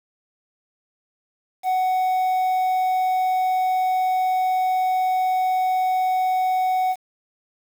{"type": "tone with quantisation", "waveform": "triangle", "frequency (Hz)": 744, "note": "F#5", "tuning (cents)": 9, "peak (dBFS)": -16, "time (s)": [1.63, 6.96], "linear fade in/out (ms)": 50, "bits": 7, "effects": []}